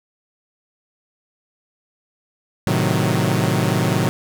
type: chord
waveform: sawtooth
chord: A diminished seventh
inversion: none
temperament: equal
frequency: 110 / 130.81 / 155.56 / 185 Hz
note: A2 / C3 / Eb3 / Gb3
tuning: 0 / 0 / 0 / 0 cents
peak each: -18 dBFS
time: 2.67-4.09 s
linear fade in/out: 0 ms
effects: none